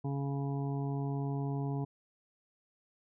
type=harmonic tone; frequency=139.4 Hz; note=C#3; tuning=10 cents sharp; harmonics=1 / 2 / 3 / 5 / 6 / 7; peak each=-33 / -39 / -43 / -47 / -49 / -50 dBFS; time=0.04-1.85 s; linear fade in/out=10 ms; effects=none